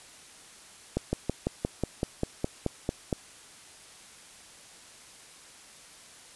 slowing click train, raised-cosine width 2 ms, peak -13 dBFS, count 12, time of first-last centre 0.97-3.128 s, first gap 160 ms, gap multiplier 1.04, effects white hiss -51 dBFS RMS until 6.35 s + resampled to 24000 Hz

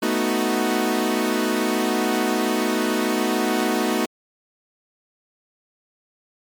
sawtooth chord, B dominant seventh, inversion third, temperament equal, 220 / 246.9 / 311.1 / 370 Hz, A3 / B3 / D#4 / F#4, 0 / 0 / 0 / 0 cents, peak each -21 dBFS, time 0.02-4.06 s, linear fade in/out 10 ms, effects MP3 96 kbps

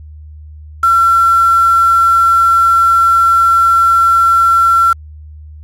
sine tone with quantisation, 1356 Hz, E6, 49 cents sharp, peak -6 dBFS, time 0.83-4.93 s, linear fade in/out 5 ms, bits 4, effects added 76 Hz sine -30 dBFS peak until 5.63 s + low-pass 11000 Hz 12 dB/octave

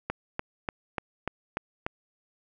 click train, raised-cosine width 0.5 ms, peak -14 dBFS, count 7, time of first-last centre 0.1-1.865 s, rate 3.4 Hz, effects none

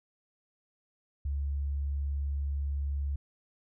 sine tone, 70.5 Hz, C#2, 30 cents sharp, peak -29 dBFS, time 1.25-3.16 s, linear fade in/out 5 ms, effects none

